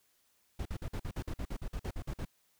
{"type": "noise bursts", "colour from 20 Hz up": "brown", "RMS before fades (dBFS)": -37, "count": 15, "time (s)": [0.59, 2.251], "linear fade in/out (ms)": 5, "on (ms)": 65, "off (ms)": 49, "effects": ["white hiss -72 dBFS RMS until 2.59 s"]}